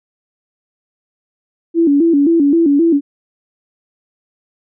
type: tone with vibrato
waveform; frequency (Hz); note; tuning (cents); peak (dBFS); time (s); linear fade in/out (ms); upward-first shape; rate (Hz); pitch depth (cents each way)
sine; 308; D#4; -17; -8; 1.74-3.01; 50; square; 3.8; 140
effects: none